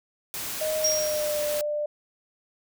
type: noise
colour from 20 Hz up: white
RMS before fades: -33 dBFS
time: 0.34-1.61 s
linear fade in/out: 0 ms
type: tone with pitch glide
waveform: sine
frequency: 622.3 to 594.9 Hz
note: D#5 to D5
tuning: 0 to +22 cents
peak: -25 dBFS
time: 0.61-1.86 s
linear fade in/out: 5 ms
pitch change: -78 cents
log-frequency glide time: 0.79-1.41 s
type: tone with exponential decay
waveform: sine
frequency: 5620 Hz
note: F8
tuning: 10 cents sharp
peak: -19 dBFS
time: 0.84-1.49 s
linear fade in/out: 5 ms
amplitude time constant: 140 ms
effects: none